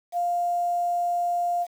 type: tone with quantisation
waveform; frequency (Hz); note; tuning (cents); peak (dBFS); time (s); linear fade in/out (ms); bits
sine; 700; F5; +4; -22; 0.12-1.67; 50; 8
effects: none